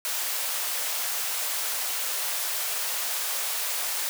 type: high-pass noise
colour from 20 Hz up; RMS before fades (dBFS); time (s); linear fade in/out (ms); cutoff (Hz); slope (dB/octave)
white; -29; 0.05-4.09; 0; 510; 24
effects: none